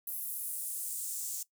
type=noise with high-pass filter sweep; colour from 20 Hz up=white; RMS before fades=-38 dBFS; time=0.07-1.43 s; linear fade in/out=5 ms; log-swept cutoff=12000 to 7100 Hz; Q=2.2; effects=noise-tail reverb RT60 0.1 s tail -18 dB re dry

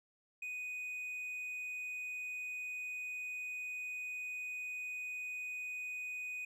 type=tone; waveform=triangle; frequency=2489 Hz; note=D#7; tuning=in tune; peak=-38 dBFS; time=0.42-6.45 s; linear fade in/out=5 ms; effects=none

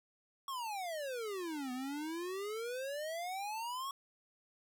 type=exponential two-way sweep; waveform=square; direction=down then up; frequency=1120 to 247.4 to 1120 Hz; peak=-39 dBFS; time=0.48-3.91 s; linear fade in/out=2 ms; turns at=1.72 s; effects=none

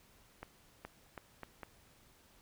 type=accelerating click train; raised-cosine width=0.5 ms; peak=-29 dBFS; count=5; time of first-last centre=0.43-1.632 s; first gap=420 ms; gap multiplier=0.78; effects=pink hiss -65 dBFS RMS until 2.41 s

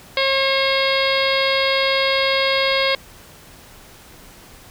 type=harmonic tone with a mistuned harmonic; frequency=540 Hz; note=C#5; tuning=45 cents flat; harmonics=1 / 2 / 3 / 4 / 5 / 6 / 7 / 8 / 9; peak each=-20 / -25 / -27 / -22 / -28 / -25 / -27 / -27 / -29 dBFS; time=0.17-2.95 s; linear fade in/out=2 ms; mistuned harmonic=6; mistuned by=+20 cents; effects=pink hiss -44 dBFS RMS until 4.7 s

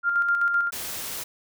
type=tone with tremolo; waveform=sine; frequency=1396.9 Hz; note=F6; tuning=in tune; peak=-18 dBFS; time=0.03-0.71 s; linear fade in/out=50 ms; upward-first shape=square; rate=7.8 Hz; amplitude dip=40%
type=noise; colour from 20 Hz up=white; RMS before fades=-33 dBFS; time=0.72-1.24 s; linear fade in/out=10 ms
effects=none

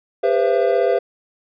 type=tone cluster; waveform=triangle; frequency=401.6 / 489.3 / 525 / 673 Hz; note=G4 / B4 / C5 / E5; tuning=+42 / -16 / +6 / +36 cents; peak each=-18 dBFS; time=0.23-0.99 s; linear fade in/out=10 ms; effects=resampled to 11025 Hz

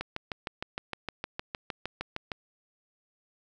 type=click train; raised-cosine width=0.3 ms; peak=-17 dBFS; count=16; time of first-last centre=0.01-2.318 s; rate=6.5 Hz; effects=none

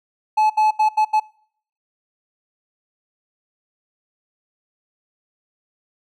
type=tone bursts at uneven times; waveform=triangle; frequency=860 Hz; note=A5; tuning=40 cents flat; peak=-11 dBFS; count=5; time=0.37-0.5 / 0.57-0.71 / 0.79-0.89 / 0.97-1.05 / 1.13-1.2 s; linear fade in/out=10 ms; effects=noise-tail reverb RT60 0.6 s tail -25 dB re dry

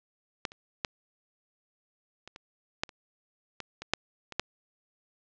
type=clicks; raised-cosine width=0.2 ms; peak=-13 / -30 / -11 / -27 / -27 / -10 / -30 / -20 / -21 / -6 / -23 / -9 dBFS; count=12; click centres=0.452 / 0.519 / 0.848 / 2.276 / 2.361 / 2.835 / 2.892 / 3.603 / 3.82 / 3.936 / 4.323 / 4.396 s; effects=low-pass 6000 Hz 12 dB/octave

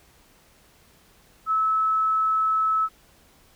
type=tone; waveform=sine; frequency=1300 Hz; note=E6; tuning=24 cents flat; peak=-19 dBFS; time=1.46-2.89 s; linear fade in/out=50 ms; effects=pink hiss -57 dBFS RMS until 3.55 s

